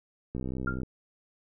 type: click train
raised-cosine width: 3 ms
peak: -22 dBFS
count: 32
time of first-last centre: 0.35-0.833 s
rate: 64.2 Hz
type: tone with exponential decay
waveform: sine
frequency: 1394 Hz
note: F6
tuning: 4 cents flat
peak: -25 dBFS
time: 0.67-0.81 s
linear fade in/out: 5 ms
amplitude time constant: 30 ms
effects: none